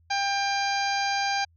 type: harmonic tone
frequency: 796 Hz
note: G5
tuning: 26 cents sharp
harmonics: 1 / 2 / 3 / 4 / 5 / 6 / 7 / 8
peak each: -26 / -31 / -33 / -40 / -37 / -33 / -43 / -39 dBFS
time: 0.1-1.45 s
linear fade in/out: 10 ms
effects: added 83 Hz sine -58 dBFS peak until 1.56 s